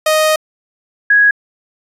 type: tone pair in turn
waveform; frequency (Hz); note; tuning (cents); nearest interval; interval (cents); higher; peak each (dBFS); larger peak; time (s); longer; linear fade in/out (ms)
sawtooth / sine; 622.3 / 1661.3; D#5 / G#6; 0 / 0; octave + perfect fourth; 1700; second; -6; neither; 0.06-0.36 / 1.1-1.31; first; 5
effects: resampled to 32000 Hz